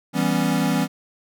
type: chord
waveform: square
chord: C# half-diminished seventh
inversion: first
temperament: equal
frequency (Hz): 164.81 / 196 / 246.9 / 277.2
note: E3 / G3 / B3 / C#4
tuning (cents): 0 / 0 / 0 / 0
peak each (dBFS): -25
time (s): 0.13-0.88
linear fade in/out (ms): 50
effects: none